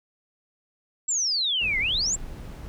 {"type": "exponential two-way sweep", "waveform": "sine", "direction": "down then up", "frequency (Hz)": [7720, 2008, 7720], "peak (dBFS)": -22, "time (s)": [1.08, 2.16], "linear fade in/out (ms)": 10, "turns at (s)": 1.79}
{"type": "noise", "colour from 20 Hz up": "brown", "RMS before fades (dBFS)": -37, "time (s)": [1.61, 2.68], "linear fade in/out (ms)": 0}
{"effects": []}